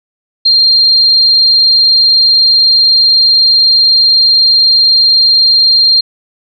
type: tone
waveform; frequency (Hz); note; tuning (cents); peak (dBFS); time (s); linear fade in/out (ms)
sine; 4192; C8; +2; -4; 0.45-6.01; 10
effects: none